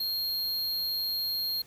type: tone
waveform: square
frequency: 4233 Hz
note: C8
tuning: 19 cents sharp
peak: -29 dBFS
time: 0-1.62 s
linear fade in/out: 5 ms
effects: pink hiss -56 dBFS RMS until 1.66 s

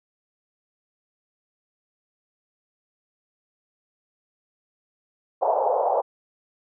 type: band-pass noise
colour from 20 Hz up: white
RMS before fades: -22 dBFS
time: 5.41-6.02 s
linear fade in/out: 20 ms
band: 480 to 870 Hz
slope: 48 dB/octave
effects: none

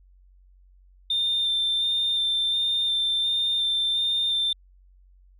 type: tone with vibrato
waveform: sine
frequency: 3593 Hz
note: A7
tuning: 36 cents sharp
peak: -20 dBFS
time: 1.1-4.53 s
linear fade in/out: 5 ms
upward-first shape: square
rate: 1.4 Hz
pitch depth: 11 cents each way
effects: tanh soft clip ceiling -18 dBFS + added 46 Hz sine -52 dBFS peak until 5.39 s

